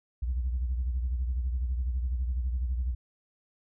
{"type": "beating tone pair", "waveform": "sine", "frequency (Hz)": [61.74, 73.74], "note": ["B1", "D2"], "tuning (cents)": [0, 8], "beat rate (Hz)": 12, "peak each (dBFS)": [-26, -35], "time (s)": [0.22, 2.95], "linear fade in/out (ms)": 10, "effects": ["tanh soft clip ceiling -23 dBFS"]}